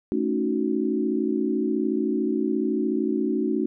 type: chord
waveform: sine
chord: D# half-diminished seventh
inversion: second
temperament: equal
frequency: 220 / 277.2 / 311.1 / 370 Hz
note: A3 / C#4 / D#4 / F#4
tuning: 0 / 0 / 0 / 0 cents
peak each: -27 dBFS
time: 0.12-3.66 s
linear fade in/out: 0 ms
effects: none